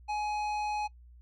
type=tone with tanh clipping; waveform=sine; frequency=840 Hz; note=G#5; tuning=19 cents sharp; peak=-32 dBFS; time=0.08-0.88 s; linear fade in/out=20 ms; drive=13 dB; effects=noise-tail reverb RT60 0.1 s tail -22 dB re dry + added 60 Hz sine -51 dBFS peak until 1.21 s